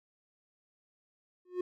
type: tone with exponential growth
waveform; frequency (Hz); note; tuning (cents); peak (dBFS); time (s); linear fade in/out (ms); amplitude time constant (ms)
triangle; 361; F#4; -43; -25; 1.45-1.61; 5; 34
effects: none